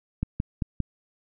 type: clicks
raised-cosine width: 5 ms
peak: -13 dBFS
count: 4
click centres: 0.23 / 0.401 / 0.622 / 0.803 s
effects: none